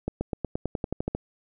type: accelerating click train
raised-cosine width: 2 ms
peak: -14 dBFS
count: 12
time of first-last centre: 0.08-1.15 s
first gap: 130 ms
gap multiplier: 0.94
effects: none